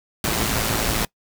pink noise with amplitude modulation, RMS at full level -20 dBFS, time 0.24-1.05 s, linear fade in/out 2 ms, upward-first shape sine, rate 111 Hz, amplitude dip 50%, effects noise-tail reverb RT60 0.1 s tail -23 dB re dry

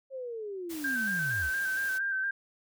sine linear sweep, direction down, 543 to 56.3 Hz, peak -35 dBFS, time 0.1-1.51 s, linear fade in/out 50 ms
white noise, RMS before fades -44 dBFS, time 0.69-1.99 s, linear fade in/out 20 ms
sine tone with vibrato, 1568 Hz, G6, in tune, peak -28 dBFS, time 0.84-2.31 s, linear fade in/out 5 ms, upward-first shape square, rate 4.3 Hz, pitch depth 30 cents each way
effects none

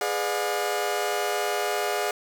sawtooth chord, G# diminished seventh, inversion none, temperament just, 415.3 / 498.4 / 598 / 717.6 Hz, G#4 / B4 / D5 / F5, 0 / +16 / +31 / +47 cents, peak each -25 / -31 / -27 / -25 dBFS, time 0.01-2.11 s, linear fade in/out 2 ms, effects none

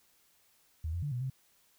sine tone with pitch steps, 79.4 / 86.6 / 145.3 / 123.1 / 131.9 Hz, D#2 / F2 / D3 / B2 / C3, +36 / -14 / -18 / -5 / +14 cents, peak -32 dBFS, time 0.84-1.3 s, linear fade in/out 5 ms, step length 92 ms, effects white hiss -68 dBFS RMS until 1.78 s

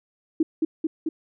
sine tone with echo, 319.3 Hz, D#4, 45 cents sharp, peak -16 dBFS, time 0.4-0.43 s, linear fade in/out 5 ms, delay 220 ms, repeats 3, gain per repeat -2 dB, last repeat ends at 1.09 s, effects none

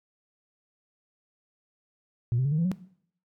sine tone with pitch steps, 119.1 / 129.88 / 141.63 / 154.45 / 168.43 / 183.68 Hz, A#2 / C3 / C#3 / D#3 / E3 / F#3, +38 / -12 / +38 / -12 / +38 / -12 cents, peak -21 dBFS, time 2.32-2.716 s, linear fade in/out 0 ms, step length 66 ms, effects noise-tail reverb RT60 0.6 s tail -18 dB re dry + tanh soft clip ceiling -19 dBFS

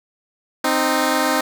10% pulse tone pair together, 261.3 / 309 Hz, C4 / D#4, -2 / -12 cents, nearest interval minor third, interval 290 cents, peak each -11 dBFS, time 0.64-1.41 s, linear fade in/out 5 ms, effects none

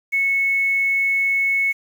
sine tone with quantisation, 2201 Hz, C#7, 13 cents flat, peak -16 dBFS, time 0.12-1.73 s, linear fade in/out 20 ms, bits 7, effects none

